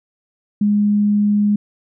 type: tone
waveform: sine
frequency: 206.8 Hz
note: G#3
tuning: 7 cents flat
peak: -12 dBFS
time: 0.61-1.56 s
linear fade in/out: 5 ms
effects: none